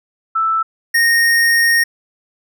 sine / square tone pair in turn, 1321 / 1854.7 Hz, E6 / A#6, +3 / -9 cents, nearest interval tritone, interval 588 cents, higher second, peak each -13 / -11 dBFS, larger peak second, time 0.35-0.63 / 0.94-1.84 s, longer second, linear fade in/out 10 ms, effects none

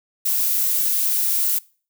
violet noise, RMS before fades -20 dBFS, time 0.25-1.59 s, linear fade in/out 10 ms, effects noise-tail reverb RT60 0.4 s tail -23 dB re dry

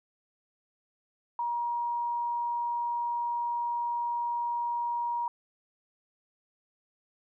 sine tone, 950 Hz, A#5, 33 cents sharp, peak -28 dBFS, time 1.39-5.28 s, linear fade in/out 2 ms, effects none

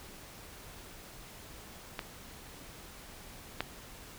clicks, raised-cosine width 0.3 ms, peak -19 / -15 dBFS, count 2, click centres 1.992 / 3.606 s, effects pink hiss -50 dBFS RMS until 4.18 s

